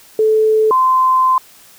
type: tone pair in turn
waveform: sine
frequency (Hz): 435.7 / 1034.2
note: A4 / C6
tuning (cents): -17 / -20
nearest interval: octave + minor third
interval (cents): 1497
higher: second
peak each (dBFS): -9 / -9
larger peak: neither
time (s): 0.19-0.71 / 0.71-1.38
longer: second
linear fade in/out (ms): 2
effects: white hiss -44 dBFS RMS until 1.78 s